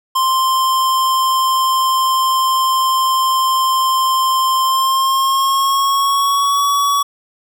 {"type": "tone with pitch glide", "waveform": "square", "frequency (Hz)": [1048, 1129.7], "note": ["C6", "C#6"], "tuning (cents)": [2, 32], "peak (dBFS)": -13, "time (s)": [0.15, 7.03], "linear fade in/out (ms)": 10, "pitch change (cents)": 130, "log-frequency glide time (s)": [4.62, 6.63], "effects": []}